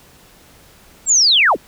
sine linear sweep, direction down, 7740 to 111.6 Hz, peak -9 dBFS, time 1.06-1.57 s, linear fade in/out 50 ms, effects pink hiss -47 dBFS RMS until 1.67 s

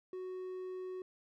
triangle tone, 370 Hz, F#4, in tune, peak -38 dBFS, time 0.13-1.02 s, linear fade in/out 2 ms, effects none

